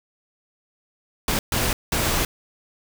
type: noise bursts at uneven times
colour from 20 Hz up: pink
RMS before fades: -22 dBFS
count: 3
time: 1.28-1.39 / 1.52-1.73 / 1.92-2.25 s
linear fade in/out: 2 ms
effects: none